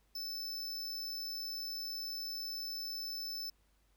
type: tone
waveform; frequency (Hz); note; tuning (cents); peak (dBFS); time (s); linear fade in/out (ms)
square; 5274; E8; 0; -39; 0.15-3.5; 5
effects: added 50 Hz sine -70 dBFS peak until 3.96 s + pink hiss -75 dBFS RMS until 3.96 s